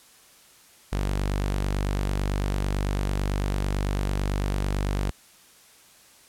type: tone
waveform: sawtooth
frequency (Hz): 49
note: G1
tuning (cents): 0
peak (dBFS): -20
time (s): 0.92-5.11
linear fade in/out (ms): 10
effects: white hiss -54 dBFS RMS until 6.28 s + low-pass 12000 Hz 12 dB/octave